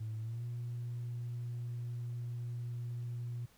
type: tone with pitch glide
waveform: sine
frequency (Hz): 110 to 119.96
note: A2 to B2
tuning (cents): 0 to -50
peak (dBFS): -36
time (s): 0-3.46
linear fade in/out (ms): 10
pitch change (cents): +150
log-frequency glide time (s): 0.19-0.44
effects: tanh soft clip ceiling -34 dBFS + pink hiss -66 dBFS RMS until 3.57 s